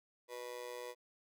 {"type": "tone with amplitude modulation", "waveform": "35% pulse", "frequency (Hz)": 490.5, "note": "B4", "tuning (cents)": -12, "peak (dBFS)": -38, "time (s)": [0.28, 0.95], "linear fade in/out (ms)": 50, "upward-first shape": "sine", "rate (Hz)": 122, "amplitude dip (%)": 90, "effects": []}